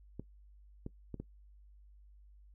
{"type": "clicks", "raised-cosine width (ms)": 3, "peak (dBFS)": -28, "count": 4, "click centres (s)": [0.196, 0.864, 1.143, 1.2], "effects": ["noise-tail reverb RT60 0.1 s tail -19 dB re dry", "added 50 Hz sine -56 dBFS peak until 2.54 s"]}